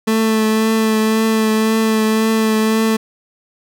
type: tone with vibrato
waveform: 30% pulse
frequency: 220 Hz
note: A3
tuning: in tune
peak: -10 dBFS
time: 0.07-2.97 s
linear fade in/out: 10 ms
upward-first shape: triangle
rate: 1.9 Hz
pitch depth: 21 cents each way
effects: none